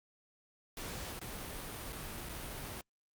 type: noise with dropouts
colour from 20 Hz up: pink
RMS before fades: -43 dBFS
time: 0.77-2.81 s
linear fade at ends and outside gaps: 1 ms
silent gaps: 1.192-1.214 / 1.924-1.928 / 2.289-2.293 s
effects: Opus 48 kbps